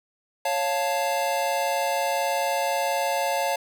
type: chord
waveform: square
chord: Db augmented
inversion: none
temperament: equal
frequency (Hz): 554.4 / 698.5 / 880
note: Db5 / F5 / A5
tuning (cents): 0 / 0 / 0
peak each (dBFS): -28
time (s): 0.45-3.56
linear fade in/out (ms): 5
effects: none